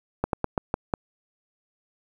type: slowing click train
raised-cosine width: 1 ms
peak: -9 dBFS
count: 6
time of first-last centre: 0.24-0.938 s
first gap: 92 ms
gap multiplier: 1.21
effects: 8-bit